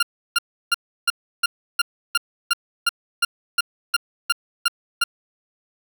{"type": "tone bursts", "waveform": "20% pulse", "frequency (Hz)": 1396.9, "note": "F6", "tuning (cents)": 0, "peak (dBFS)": -10, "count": 15, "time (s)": [0, 5.04], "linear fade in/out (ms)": 5, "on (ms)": 28, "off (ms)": 330, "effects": []}